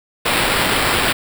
white noise with sample-and-hold, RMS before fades -17 dBFS, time 0.25-1.13 s, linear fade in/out 10 ms, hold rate 6300 Hz, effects none

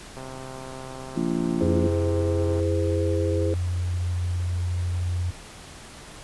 click train, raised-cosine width 1 ms, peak -25 dBFS, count 319, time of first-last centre 0.17-2.597 s, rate 131 Hz
harmonic tone, 57 Hz, A#1, 38 cents flat, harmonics 3 / 4 / 5 / 6, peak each -28 / -28 / -28 / -28 dBFS, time 1.16-1.87 s, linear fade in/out 5 ms
sine chord, E augmented, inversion none, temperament just, 329.6 / 412 / 515 Hz, E4 / G#4 / B#4, 0 / -14 / -28 cents, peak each -28 / -28 / -28 dBFS, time 1.61-3.54 s, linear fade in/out 0 ms
sine tone, 88.7 Hz, F2, 27 cents sharp, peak -23 dBFS, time 1.62-5.31 s, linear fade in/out 10 ms
effects pink hiss -43 dBFS RMS until 6.23 s + resampled to 24000 Hz

